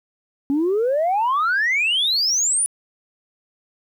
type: exponential sweep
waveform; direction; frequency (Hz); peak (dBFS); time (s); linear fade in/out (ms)
sine; up; 270 to 9956; -15; 0.5-2.66; 0
effects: tanh soft clip ceiling -14 dBFS + 9-bit